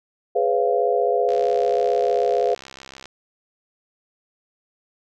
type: chord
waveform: sine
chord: C# dominant seventh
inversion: second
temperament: just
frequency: 415.8 / 498.9 / 554.4 / 693 Hz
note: G#4 / B4 / C#5 / E#5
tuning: +2 / +17 / 0 / -14 cents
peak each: -22 / -21 / -26 / -22 dBFS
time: 0.35-2.55 s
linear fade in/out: 10 ms
type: click train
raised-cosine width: 0.2 ms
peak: -21 dBFS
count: 119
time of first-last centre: 1.29-3.056 s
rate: 66.8 Hz
effects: none